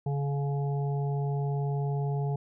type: harmonic tone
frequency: 141.1 Hz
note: C#3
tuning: 31 cents sharp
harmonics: 1 / 3 / 5 / 6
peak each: -27 / -37 / -41 / -43 dBFS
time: 0.06-2.36 s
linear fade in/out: 5 ms
effects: none